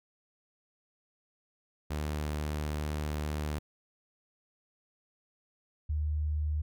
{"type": "tone pair in turn", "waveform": ["sawtooth", "sine"], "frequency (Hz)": [75.2, 75.77], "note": ["D2", "D#2"], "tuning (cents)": [42, -45], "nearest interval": "unison", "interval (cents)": 13, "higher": "second", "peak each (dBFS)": -28, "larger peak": "neither", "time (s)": [[1.9, 3.59], [5.89, 6.62]], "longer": "first", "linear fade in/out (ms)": 10, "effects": []}